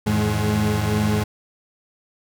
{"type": "tone cluster", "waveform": "35% pulse", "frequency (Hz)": [83.4, 106.5, 156.6, 210.8], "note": ["E2", "G#2", "D#3", "G#3"], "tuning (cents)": [21, 44, 11, 26], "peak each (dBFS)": [-26, -20, -27, -21], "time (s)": [0.06, 1.24], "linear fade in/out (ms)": 10, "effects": []}